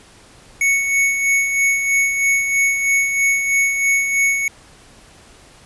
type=tone with tremolo; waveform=square; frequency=2217 Hz; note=C#7; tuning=in tune; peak=-13 dBFS; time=0.61-4.48 s; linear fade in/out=2 ms; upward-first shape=sine; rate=3.1 Hz; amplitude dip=50%; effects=pink hiss -46 dBFS RMS until 5.65 s + resampled to 24000 Hz